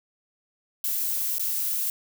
violet noise with dropouts, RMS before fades -27 dBFS, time 0.84-1.9 s, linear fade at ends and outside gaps 1 ms, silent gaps 1.383-1.395 s, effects none

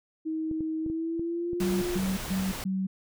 sine tone with pitch glide, 317.2 to 354 Hz, D#4 to F4, +33 to +23 cents, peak -28 dBFS, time 0.25-1.99 s, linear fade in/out 20 ms, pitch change +190 cents, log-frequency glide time 0.79-1.66 s
clicks, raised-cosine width 3 ms, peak -26 dBFS, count 6, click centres 0.513 / 0.607 / 0.863 / 0.9 / 1.195 / 1.532 s
pink noise, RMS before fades -36 dBFS, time 1.6-2.64 s, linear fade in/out 2 ms
sine tone bursts, 190 Hz, F#3, 46 cents sharp, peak -26 dBFS, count 4, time 1.6-2.87 s, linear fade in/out 10 ms, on 220 ms, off 130 ms
effects none

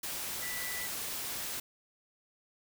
sine tone in noise, 1975.5 Hz, B6, in tune, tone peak -40 dBFS, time 0.42-0.87 s, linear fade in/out 5 ms, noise white, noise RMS -38 dBFS, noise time 0.03-1.6 s, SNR -5 dB, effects none

